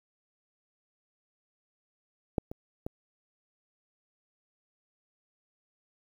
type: clicks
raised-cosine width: 2 ms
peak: -13 / -25 / -21 dBFS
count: 3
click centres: 2.382 / 2.515 / 2.865 s
effects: 9-bit